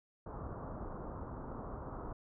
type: low-pass noise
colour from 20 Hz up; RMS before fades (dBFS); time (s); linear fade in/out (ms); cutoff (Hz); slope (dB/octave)
pink; -44; 0.26-2.13; 5; 1300; 48
effects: none